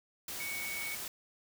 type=tone in noise; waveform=sine; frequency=2233 Hz; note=C#7; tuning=12 cents sharp; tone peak=-38 dBFS; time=0.4-0.95 s; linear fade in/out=2 ms; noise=white; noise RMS=-41 dBFS; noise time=0.28-1.08 s; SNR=0 dB; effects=none